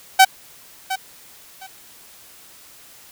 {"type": "tone with echo", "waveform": "sawtooth", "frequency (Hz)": 764, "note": "G5", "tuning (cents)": -45, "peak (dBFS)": -3, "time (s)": [0.19, 0.25], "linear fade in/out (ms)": 10, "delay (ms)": 710, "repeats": 2, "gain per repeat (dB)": -14, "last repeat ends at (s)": 1.67, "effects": ["white hiss -46 dBFS RMS until 3.11 s"]}